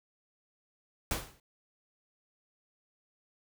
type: noise with exponential decay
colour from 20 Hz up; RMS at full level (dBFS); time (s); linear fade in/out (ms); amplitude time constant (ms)
pink; -29; 1.11-1.4; 2; 62
effects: none